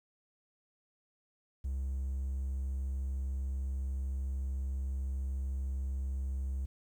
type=tone; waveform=triangle; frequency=66.8 Hz; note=C2; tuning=36 cents sharp; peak=-30 dBFS; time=1.64-6.66 s; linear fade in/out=10 ms; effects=tanh soft clip ceiling -26 dBFS + 11-bit